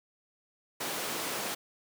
pink high-pass noise, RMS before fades -35 dBFS, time 0.8-1.55 s, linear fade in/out 10 ms, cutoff 310 Hz, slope 12 dB/octave, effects none

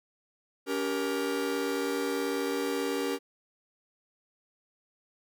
45% pulse chord, G diminished, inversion second, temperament just, 282.2 / 392 / 470.4 Hz, Db4 / G4 / Bb4, +31 / 0 / +16 cents, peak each -33 dBFS, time 0.66-3.19 s, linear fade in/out 50 ms, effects none

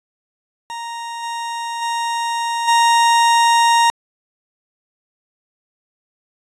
40% pulse tone with level steps, 932.3 Hz, A#5, in tune, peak -25 / -22 / -18 / -10 dBFS, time 0.7-3.9 s, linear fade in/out 0 ms, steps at 1.22 / 1.81 / 2.67 s, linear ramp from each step 20 ms, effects resampled to 22050 Hz

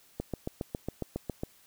click train, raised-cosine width 2 ms, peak -19 dBFS, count 10, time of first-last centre 0.2-1.435 s, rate 7.29 Hz, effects white hiss -61 dBFS RMS until 1.66 s

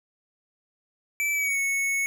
square tone with pitch glide, 2317 to 2207 Hz, D7 to C#7, -24 to -8 cents, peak -24 dBFS, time 1.2-2.06 s, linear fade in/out 0 ms, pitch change -84 cents, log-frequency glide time 1.33-1.59 s, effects none

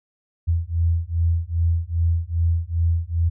sine beating tone pair, 82.7 / 85.2 Hz, E2 / F2, +6 / -42 cents, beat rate 2.5 Hz, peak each -21 dBFS, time 0.47-3.3 s, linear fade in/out 20 ms, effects none

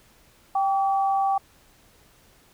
sine tone pair together, 784 / 1145.8 Hz, G5 / D6, 0 / -43 cents, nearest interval perfect fifth, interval 657 cents, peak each -20 / -29 dBFS, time 0.55-1.38 s, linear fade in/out 5 ms, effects pink hiss -57 dBFS RMS until 2.53 s

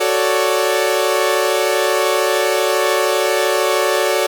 sawtooth chord, D major seventh, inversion first, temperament equal, 370 / 440 / 554.4 / 587.3 Hz, F#4 / A4 / C#5 / D5, 0 / 0 / 0 / 0 cents, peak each -16 dBFS, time 0-4.27 s, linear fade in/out 10 ms, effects none

